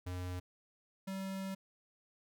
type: tone pair in turn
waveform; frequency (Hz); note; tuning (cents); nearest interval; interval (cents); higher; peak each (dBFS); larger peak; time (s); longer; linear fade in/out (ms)
square; 90.3 / 192.39; F#2 / G3; -42 / -32; octave + minor second; 1310; second; -39 / -39; neither; 0.06-0.4 / 1.07-1.55; second; 10
effects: none